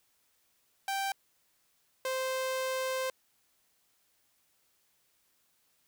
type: tone pair in turn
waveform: sawtooth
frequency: 783 / 521.4 Hz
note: G5 / C5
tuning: -2 / -6 cents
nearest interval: perfect fifth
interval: 704 cents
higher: first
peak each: -27 dBFS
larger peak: neither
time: 0.88-1.12 / 2.05-3.1 s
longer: second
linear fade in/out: 2 ms
effects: white hiss -72 dBFS RMS until 5.87 s